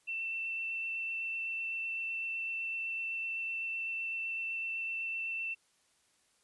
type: tone with vibrato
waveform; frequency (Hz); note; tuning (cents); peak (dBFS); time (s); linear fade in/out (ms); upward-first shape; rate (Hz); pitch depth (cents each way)
sine; 2682; E7; +29; -34; 0.07-5.55; 20; sine; 7.9; 9
effects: white hiss -71 dBFS RMS until 6.43 s + resampled to 24000 Hz

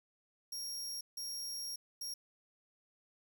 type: tone bursts at uneven times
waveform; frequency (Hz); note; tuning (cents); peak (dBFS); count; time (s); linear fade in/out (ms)
sawtooth; 5588; F8; 0; -37; 3; 0.52-1.01 / 1.17-1.76 / 2.01-2.14; 5
effects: 11-bit

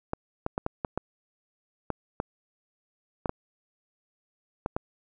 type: clicks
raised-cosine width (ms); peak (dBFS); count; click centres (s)
1; -14; 12; 0.134 / 0.464 / 0.579 / 0.664 / 0.848 / 0.976 / 1.903 / 2.201 / 3.258 / 3.294 / 4.661 / 4.765
effects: none

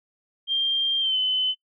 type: tone with pitch glide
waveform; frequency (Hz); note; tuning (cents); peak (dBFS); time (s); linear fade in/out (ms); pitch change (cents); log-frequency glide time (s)
sine; 3185 to 3034; G7 to F#7; +27 to +43; -20; 0.47-1.55; 50; -84; 1-1.17
effects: noise-tail reverb RT60 0.1 s tail -21 dB re dry

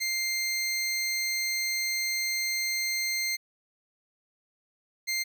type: tone pair in turn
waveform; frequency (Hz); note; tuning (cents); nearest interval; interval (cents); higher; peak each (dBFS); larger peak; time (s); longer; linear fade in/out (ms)
20% pulse; 2100 / 2100; C7 / C7; +6 / +6; unison; 0; neither; -22; neither; 0-3.37 / 5.07-5.24; first; 20
effects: none

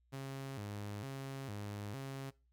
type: tone with vibrato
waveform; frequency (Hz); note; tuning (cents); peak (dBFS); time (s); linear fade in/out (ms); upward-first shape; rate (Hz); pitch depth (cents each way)
sawtooth; 118.1; A#2; +23; -38; 0.12-2.31; 20; square; 1.1; 240
effects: noise-tail reverb RT60 0.3 s tail -21 dB re dry + added 60 Hz sine -70 dBFS peak until 2.52 s

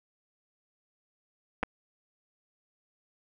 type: clicks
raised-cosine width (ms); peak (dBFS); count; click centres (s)
0.5; -14; 2; 1.63 / 1.634
effects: none

